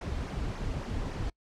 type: noise with flanger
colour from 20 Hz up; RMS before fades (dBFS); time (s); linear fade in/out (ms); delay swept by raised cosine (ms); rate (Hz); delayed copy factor
brown; -34; 0.01-1.3; 5; 0.24 to 5.64; 3.6; -0.7
effects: noise-tail reverb RT60 0.1 s tail -26 dB re dry + low-pass 7000 Hz 12 dB/octave